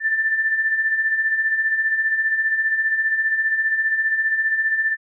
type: beating tone pair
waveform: sine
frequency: 1760 / 1775 Hz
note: A6 / A6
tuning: 0 / +15 cents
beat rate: 15 Hz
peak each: -26 / -18 dBFS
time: 0-4.97 s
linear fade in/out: 50 ms
effects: none